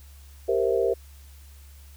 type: chord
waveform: sine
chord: C dominant seventh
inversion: second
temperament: equal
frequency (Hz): 392 / 466.2 / 523.3 / 659.3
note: G4 / Bb4 / C5 / E5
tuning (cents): 0 / 0 / 0 / 0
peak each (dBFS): -25 / -24 / -27 / -30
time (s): 0.48-0.94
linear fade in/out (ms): 10
effects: added 70 Hz sine -45 dBFS peak until 1.96 s + white hiss -56 dBFS RMS until 1.96 s